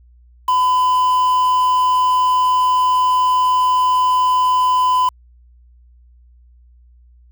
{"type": "tone with quantisation", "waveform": "triangle", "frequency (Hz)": 1007, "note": "B5", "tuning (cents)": 33, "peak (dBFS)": -10, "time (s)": [0.48, 5.09], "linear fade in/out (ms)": 5, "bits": 5, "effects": ["added 60 Hz sine -45 dBFS peak until 7.31 s"]}